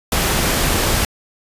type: noise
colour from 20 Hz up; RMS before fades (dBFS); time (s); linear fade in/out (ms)
pink; -17; 0.12-1.05; 2
effects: resampled to 32000 Hz